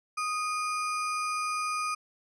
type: tone with sample-and-hold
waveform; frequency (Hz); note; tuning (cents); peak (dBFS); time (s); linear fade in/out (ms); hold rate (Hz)
sine; 1244.5; D#6; 0; -28; 0.17-1.95; 10; 3675
effects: resampled to 22050 Hz